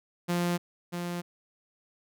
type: tone with echo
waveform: sawtooth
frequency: 174.61 Hz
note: F3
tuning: in tune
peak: -22 dBFS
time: 0.28-0.58 s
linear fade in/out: 20 ms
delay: 640 ms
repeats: 1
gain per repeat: -6 dB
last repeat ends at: 1.22 s
effects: none